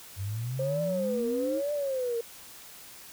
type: exponential sweep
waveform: sine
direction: up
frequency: 92.5 to 329.6 Hz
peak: -30 dBFS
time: 0.16-1.62 s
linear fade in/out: 50 ms
type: tone with vibrato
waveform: sine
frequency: 523.3 Hz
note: C5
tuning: in tune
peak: -27 dBFS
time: 0.59-2.21 s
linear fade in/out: 5 ms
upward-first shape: triangle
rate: 1.1 Hz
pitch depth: 220 cents each way
effects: tanh soft clip ceiling -19 dBFS + white hiss -48 dBFS RMS until 3.12 s